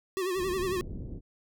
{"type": "tone with vibrato", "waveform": "square", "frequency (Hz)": 370, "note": "F#4", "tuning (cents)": 0, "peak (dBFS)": -29, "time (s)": [0.17, 0.81], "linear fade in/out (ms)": 0, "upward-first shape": "sine", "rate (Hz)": 11, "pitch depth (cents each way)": 86}
{"type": "low-pass noise", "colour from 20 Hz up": "pink", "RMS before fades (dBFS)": -39, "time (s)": [0.35, 1.21], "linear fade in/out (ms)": 50, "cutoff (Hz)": 370, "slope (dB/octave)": 24}
{"effects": []}